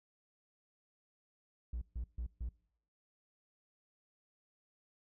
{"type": "tone bursts", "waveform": "triangle", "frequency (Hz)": 58.7, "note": "A#1", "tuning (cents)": 13, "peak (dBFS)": -34, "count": 4, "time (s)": [1.73, 2.49], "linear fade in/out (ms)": 5, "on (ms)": 85, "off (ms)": 140, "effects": ["noise-tail reverb RT60 0.7 s tail -25 dB re dry", "tanh soft clip ceiling -30 dBFS"]}